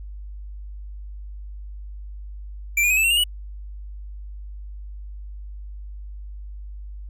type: tone with pitch steps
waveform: square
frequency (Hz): 2349 / 2437 / 2529 / 2625 / 2723 / 2826 / 2932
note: D7 / D#7 / D#7 / E7 / F7 / F7 / F#7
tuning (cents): 0 / -37 / +28 / -8 / -44 / +20 / -16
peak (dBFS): -17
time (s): 2.77-3.239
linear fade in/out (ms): 5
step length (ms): 67
effects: added 50 Hz sine -33 dBFS peak until 7.09 s